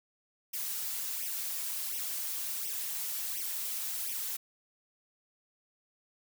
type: noise with flanger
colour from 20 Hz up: blue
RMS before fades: -36 dBFS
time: 0.53-4.37 s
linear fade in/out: 10 ms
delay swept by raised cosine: 0.34 to 6.34 ms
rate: 1.4 Hz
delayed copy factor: +0.85
effects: none